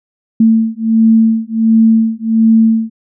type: beating tone pair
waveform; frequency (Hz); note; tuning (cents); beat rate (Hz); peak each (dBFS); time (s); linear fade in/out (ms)
sine; 223.2 / 224.6; A3 / A3; +25 / +36; 1.4; -10; 0.4-2.9; 5
effects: none